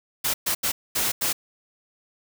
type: noise bursts at uneven times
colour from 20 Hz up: white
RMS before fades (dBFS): -24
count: 5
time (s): 0.24-0.34 / 0.46-0.55 / 0.63-0.72 / 0.95-1.12 / 1.21-1.33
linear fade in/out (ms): 10
effects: none